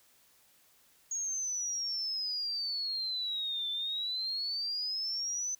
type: exponential two-way sweep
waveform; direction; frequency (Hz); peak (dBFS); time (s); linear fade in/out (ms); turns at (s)
sine; down then up; 6645 to 3520 to 6130; -32; 1.11-5.55; 5; 3.7
effects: white hiss -65 dBFS RMS until 5.59 s